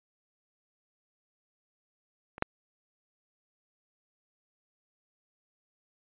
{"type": "clicks", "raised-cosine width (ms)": 0.5, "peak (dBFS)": [-27, -10], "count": 2, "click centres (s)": [2.381, 2.424], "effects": ["resampled to 8000 Hz"]}